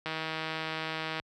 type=click train; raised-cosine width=0.3 ms; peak=-18 dBFS; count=182; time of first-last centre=0.06-1.198 s; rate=159 Hz; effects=high-pass 60 Hz 12 dB/octave